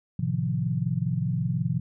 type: chord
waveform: sine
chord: F dominant seventh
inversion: first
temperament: equal with one note detuned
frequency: 110 / 130.36 / 155.56 / 174.61 Hz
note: A2 / C3 / Eb3 / F3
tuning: 0 / -6 / 0 / 0 cents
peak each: -31 / -28 / -30 / -29 dBFS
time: 0.19-1.8 s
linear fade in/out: 5 ms
effects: none